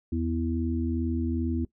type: harmonic tone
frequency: 82.41 Hz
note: E2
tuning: in tune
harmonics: 1 / 3 / 4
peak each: -29 / -29 / -32 dBFS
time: 0.12-1.65 s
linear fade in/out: 5 ms
effects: noise-tail reverb RT60 0.1 s tail -18 dB re dry